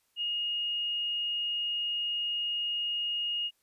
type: tone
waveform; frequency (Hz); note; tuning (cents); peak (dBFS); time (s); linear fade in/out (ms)
sine; 2860; F7; +41; -29; 0.16-3.51; 50
effects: white hiss -73 dBFS RMS until 3.62 s + resampled to 32000 Hz